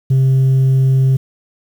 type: tone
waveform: sine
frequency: 132.6 Hz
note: C3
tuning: 23 cents sharp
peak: -6 dBFS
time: 0.1-1.17 s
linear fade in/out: 10 ms
effects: tanh soft clip ceiling -8 dBFS + 7-bit